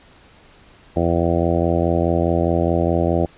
harmonic tone, 84.8 Hz, E2, 50 cents sharp, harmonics 1 / 2 / 3 / 4 / 5 / 6 / 7 / 8 / 9, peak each -22 / -23 / -25 / -22 / -27 / -25 / -24 / -26 / -29 dBFS, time 0.96-3.26 s, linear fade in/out 5 ms, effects pink hiss -49 dBFS RMS until 3.37 s + resampled to 8000 Hz

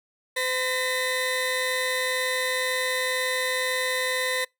30% pulse tone cluster, 512 / 1823 / 2006 Hz, C5 / A#6 / B6, -38 / -39 / +26 cents, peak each -26 dBFS, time 0.36-4.45 s, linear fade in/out 10 ms, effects noise-tail reverb RT60 0.2 s tail -26 dB re dry

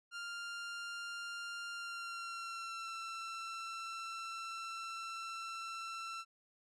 sawtooth tone with pitch glide, 1396.9 to 1342.3 Hz, F6 to E6, 0 to +31 cents, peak -38 dBFS, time 0.11-6.25 s, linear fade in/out 50 ms, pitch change -69 cents, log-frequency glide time 1.71-2.93 s, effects low-pass 7000 Hz 12 dB/octave

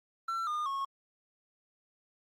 triangle tone with pitch steps, 1348 / 1214.9 / 1094.9 Hz, E6 / D#6 / C#6, +38 / -42 / -22 cents, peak -29 dBFS, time 0.28-0.85 s, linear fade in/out 5 ms, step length 190 ms, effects Opus 24 kbps

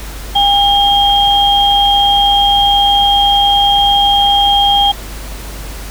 sine tone pair together, 806 / 3224 Hz, G5 / G7, +48 / +48 cents, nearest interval 2 octaves, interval 2400 cents, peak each -10 dBFS, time 0.35-4.92 s, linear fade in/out 10 ms, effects added 50 Hz sine -25 dBFS peak until 5.9 s + pink hiss -30 dBFS RMS until 5.9 s

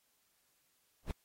brown noise with exponential growth, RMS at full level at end -30 dBFS, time 1.03-1.11 s, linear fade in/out 2 ms, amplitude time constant 17 ms, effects white hiss -75 dBFS RMS until 1.24 s + AAC 48 kbps

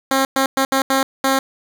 10% pulse tone bursts at uneven times, 268.1 Hz, C4, 42 cents sharp, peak -6 dBFS, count 6, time 0.11-0.25 / 0.36-0.46 / 0.57-0.65 / 0.72-0.82 / 0.9-1.03 / 1.24-1.39 s, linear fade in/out 2 ms, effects none

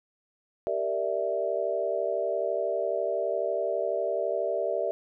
sine chord, E half-diminished seventh, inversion first, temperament equal, 392 / 466.2 / 587.3 / 659.3 Hz, G4 / Bb4 / D5 / E5, 0 / 0 / 0 / 0 cents, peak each -33 / -33 / -30 / -30 dBFS, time 0.67-4.91 s, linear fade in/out 0 ms, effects none

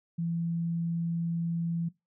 sine tone, 168.1 Hz, E3, 34 cents sharp, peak -28 dBFS, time 0.18-1.89 s, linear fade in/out 10 ms, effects noise-tail reverb RT60 0.2 s tail -20 dB re dry

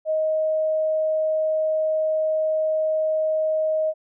sine tone, 627 Hz, D#5, 13 cents sharp, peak -19 dBFS, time 0.05-3.94 s, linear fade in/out 50 ms, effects none

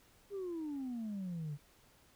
sine exponential sweep, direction down, 412.4 to 140.3 Hz, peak -36 dBFS, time 0.3-1.58 s, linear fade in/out 50 ms, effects tanh soft clip ceiling -36 dBFS + pink hiss -66 dBFS RMS until 2.15 s

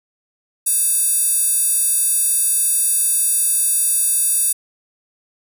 square tone with high-pass filter, 523.3 Hz, C5, in tune, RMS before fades -17 dBFS, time 0.66-4.53 s, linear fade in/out 10 ms, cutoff 9900 Hz, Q 5.3, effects none

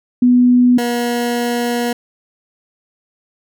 sine / 20% pulse tone pair in turn, 246.9 / 239.7 Hz, B3 / A#3, 0 / +48 cents, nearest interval minor second, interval 52 cents, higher first, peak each -7 / -11 dBFS, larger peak first, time 0.22-0.78 / 0.78-1.93 s, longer second, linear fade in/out 5 ms, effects none

